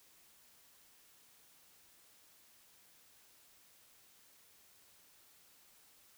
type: silence
effects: white hiss -65 dBFS RMS until 6.17 s